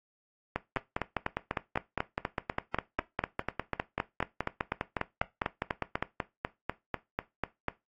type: two click trains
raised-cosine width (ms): 0.5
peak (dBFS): -14 / -14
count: 28 / 29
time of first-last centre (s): 0.56-6.026 / 0.77-7.684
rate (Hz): 4.94 / 4.05
effects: noise-tail reverb RT60 0.2 s tail -17 dB re dry + AAC 32 kbps